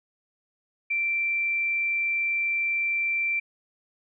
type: tone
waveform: sine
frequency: 2349 Hz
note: D7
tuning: in tune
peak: -23 dBFS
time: 0.9-3.4 s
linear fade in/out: 10 ms
effects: none